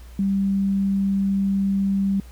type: tone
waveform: sine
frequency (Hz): 196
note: G3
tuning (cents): 0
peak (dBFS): -18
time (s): 0.19-2.2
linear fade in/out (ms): 2
effects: added 60 Hz sine -39 dBFS peak until 2.31 s + pink hiss -52 dBFS RMS until 2.31 s